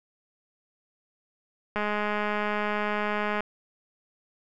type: click train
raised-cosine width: 0.5 ms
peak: -14 dBFS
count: 345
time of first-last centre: 1.76-3.406 s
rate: 209 Hz
effects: none